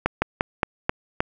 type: slowing click train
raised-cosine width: 0.5 ms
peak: -4 dBFS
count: 6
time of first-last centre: 0.06-1.205 s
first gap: 160 ms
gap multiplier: 1.18
effects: none